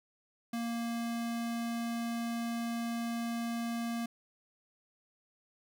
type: tone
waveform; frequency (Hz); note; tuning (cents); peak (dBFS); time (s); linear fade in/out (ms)
square; 233.1; A#3; 0; -34; 0.53-4.06; 5
effects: none